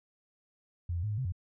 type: tone with pitch steps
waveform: sine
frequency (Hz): 86.7 / 85.6 / 106.2 / 104.6 / 130.6 / 90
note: F2 / F2 / G#2 / G#2 / C3 / F#2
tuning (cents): -12 / -34 / +39 / +13 / -3 / -47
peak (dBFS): -30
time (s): 0.89-1.322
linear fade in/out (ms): 5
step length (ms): 72
effects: none